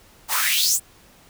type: noise with high-pass filter sweep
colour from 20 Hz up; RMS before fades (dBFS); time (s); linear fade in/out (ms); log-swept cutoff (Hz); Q
white; -20; 0.28-0.8; 50; 780 to 8900; 4.5
effects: pink hiss -52 dBFS RMS until 1.29 s